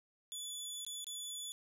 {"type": "tone with dropouts", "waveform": "20% pulse", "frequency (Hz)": 3449, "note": "A7", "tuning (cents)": -35, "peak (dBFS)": -36, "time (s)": [0.32, 1.52], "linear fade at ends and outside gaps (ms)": 0, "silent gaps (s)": [[0.849, 0.865], [1.044, 1.068]], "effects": ["13-bit"]}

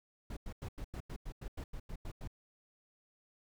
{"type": "noise bursts", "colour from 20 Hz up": "brown", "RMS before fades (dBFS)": -42, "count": 13, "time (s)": [0.3, 2.276], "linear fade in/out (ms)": 5, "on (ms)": 68, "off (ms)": 91, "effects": []}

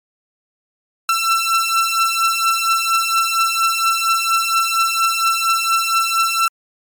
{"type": "beating tone pair", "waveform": "sawtooth", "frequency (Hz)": [1339, 1343.3], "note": ["E6", "E6"], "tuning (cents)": [27, 32], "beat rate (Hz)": 4.3, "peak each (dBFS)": [-15, -13], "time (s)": [1.09, 6.48], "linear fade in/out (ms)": 2, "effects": ["MP3 96 kbps"]}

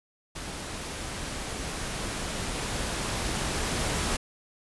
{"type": "noise with level ramp", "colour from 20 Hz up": "pink", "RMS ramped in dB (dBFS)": [-37, -28], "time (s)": [0.35, 4.17], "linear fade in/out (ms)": 10, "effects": ["resampled to 24000 Hz"]}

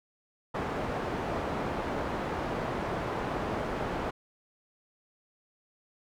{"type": "low-pass noise", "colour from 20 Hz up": "white", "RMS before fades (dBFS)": -33, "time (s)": [0.54, 4.11], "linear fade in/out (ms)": 10, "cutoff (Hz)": 870, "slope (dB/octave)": 12, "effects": []}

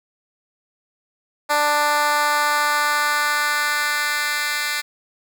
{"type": "tone with high-pass filter sweep", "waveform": "10% pulse", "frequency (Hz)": 295.2, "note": "D4", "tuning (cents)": 9, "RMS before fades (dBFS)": -20, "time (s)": [1.49, 4.82], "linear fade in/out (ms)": 20, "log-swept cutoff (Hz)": [720, 2200], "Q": 1.4, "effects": []}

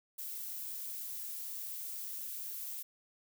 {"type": "noise", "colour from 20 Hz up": "violet", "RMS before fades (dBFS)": -42, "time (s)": [0.18, 2.83], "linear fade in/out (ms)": 10, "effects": []}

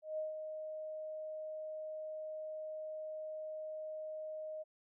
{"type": "tone with ADSR envelope", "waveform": "sine", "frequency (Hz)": 622.3, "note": "D#5", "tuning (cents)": 0, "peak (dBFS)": -35, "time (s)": [0.02, 4.64], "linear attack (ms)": 160, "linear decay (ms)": 150, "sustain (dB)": -6, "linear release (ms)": 24, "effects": []}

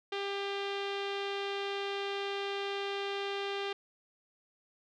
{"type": "tone with low-pass filter", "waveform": "sawtooth", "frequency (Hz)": 398, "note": "G4", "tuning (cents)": 26, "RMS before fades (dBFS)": -36, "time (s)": [0.12, 3.73], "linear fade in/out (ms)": 5, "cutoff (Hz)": 3400, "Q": 2.7, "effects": []}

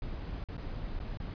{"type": "noise with dropouts", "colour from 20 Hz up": "brown", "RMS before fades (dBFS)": -38, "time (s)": [0.02, 1.34], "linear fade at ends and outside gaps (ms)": 1, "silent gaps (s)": [[0.44, 0.486], [0.568, 0.579], [0.991, 1.001], [1.173, 1.2]], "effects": ["resampled to 11025 Hz"]}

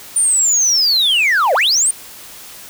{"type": "linear two-way sweep", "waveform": "sine", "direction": "down then up", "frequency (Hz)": [9210, 480, 9210], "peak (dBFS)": -8, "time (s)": [0.16, 1.91], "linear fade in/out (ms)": 5, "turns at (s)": 1.54, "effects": ["tanh soft clip ceiling -10 dBFS", "white hiss -36 dBFS RMS until 2.69 s"]}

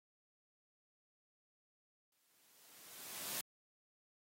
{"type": "noise with exponential growth", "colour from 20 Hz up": "white", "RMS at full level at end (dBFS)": -40, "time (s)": [2.12, 3.41], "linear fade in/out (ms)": 2, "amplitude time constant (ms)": 280, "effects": ["high-pass 150 Hz 12 dB/octave", "AAC 48 kbps"]}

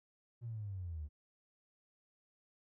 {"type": "linear sweep", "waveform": "triangle", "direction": "down", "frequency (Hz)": [120.9, 70.8], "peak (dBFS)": -36, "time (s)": [0.41, 1.09], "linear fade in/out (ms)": 50, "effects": ["tanh soft clip ceiling -38 dBFS"]}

